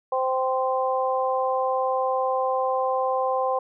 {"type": "harmonic tone", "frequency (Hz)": 260.1, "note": "C4", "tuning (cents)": -10, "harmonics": [2, 3, 4], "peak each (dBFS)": [-24, -26, -27], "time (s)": [0.12, 3.59], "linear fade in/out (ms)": 5, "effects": []}